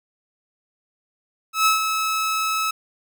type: tone with ADSR envelope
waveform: sawtooth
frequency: 1297 Hz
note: E6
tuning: 28 cents flat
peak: -10 dBFS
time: 1.53-2.71 s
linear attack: 130 ms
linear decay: 130 ms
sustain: -7 dB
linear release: 6 ms
effects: none